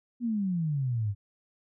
sine exponential sweep, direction down, 246.9 to 97.5 Hz, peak -26 dBFS, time 0.2-1.15 s, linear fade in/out 50 ms, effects none

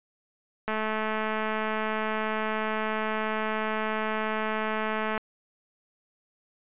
click train, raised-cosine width 0.5 ms, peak -15 dBFS, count 977, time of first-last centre 0.68-5.178 s, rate 217 Hz, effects resampled to 8000 Hz

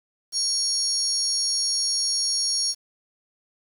sine tone cluster, 4416 / 5580 / 6540 / 10440 Hz, C#8 / F8 / G#8 / E9, -7 / -2 / -28 / -18 cents, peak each -29 / -24 / -31 / -28 dBFS, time 0.32-2.75 s, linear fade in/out 50 ms, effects 8-bit

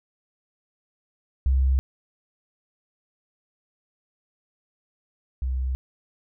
sine tone pair in turn, 66 / 64.42 Hz, C2 / C2, +16 / -26 cents, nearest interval unison, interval 42 cents, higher first, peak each -17 / -23 dBFS, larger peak first, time 1.46-1.79 / 5.42-5.75 s, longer neither, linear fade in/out 0 ms, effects none

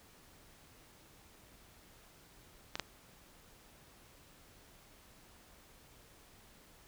clicks, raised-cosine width 0.2 ms, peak -19 / -17 dBFS, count 2, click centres 2.755 / 2.797 s, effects pink hiss -61 dBFS RMS until 6.87 s

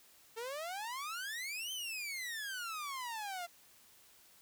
sawtooth exponential two-way sweep, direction up then down, 440 to 3133 to 678 Hz, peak -36 dBFS, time 0.36-3.47 s, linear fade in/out 20 ms, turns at 1.72 s, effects white hiss -63 dBFS RMS until 4.41 s

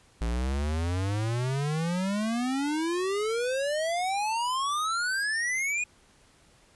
square exponential sweep, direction up, 55 to 2489 Hz, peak -27 dBFS, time 0.21-5.84 s, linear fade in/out 5 ms, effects pink hiss -60 dBFS RMS until 6.75 s + resampled to 24000 Hz

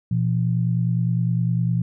sine tone pair together, 120.35 / 170.2 Hz, B2 / F3, -44 / -44 cents, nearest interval tritone, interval 600 cents, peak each -20 / -22 dBFS, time 0.11-1.82 s, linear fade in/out 5 ms, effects none

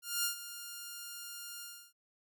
5% pulse tone with ADSR envelope, 1407 Hz, F6, 12 cents sharp, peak -18 dBFS, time 0.02-1.93 s, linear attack 220 ms, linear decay 110 ms, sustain -14 dB, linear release 310 ms, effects none

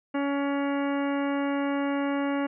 harmonic tone, 281.1 Hz, C#4, 24 cents sharp, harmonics 1 / 2 / 3 / 4 / 5 / 6 / 7 / 8 / 10, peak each -26 / -32 / -36 / -38 / -40 / -42 / -43 / -44 / -46 dBFS, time 0.14-2.47 s, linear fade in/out 10 ms, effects none

